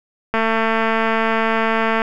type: click train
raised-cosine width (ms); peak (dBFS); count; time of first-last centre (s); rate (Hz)
0.5; -4; 377; 0.34-2.019; 224
effects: none